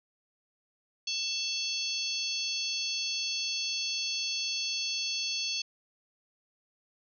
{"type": "harmonic tone with a mistuned harmonic", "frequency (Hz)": 888, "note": "A5", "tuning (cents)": 16, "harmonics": [3, 4, 5, 6, 7], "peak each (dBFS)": [-38, -37, -33, -41, -39], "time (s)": [1.07, 5.62], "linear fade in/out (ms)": 5, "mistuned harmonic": 4, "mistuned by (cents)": -96, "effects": []}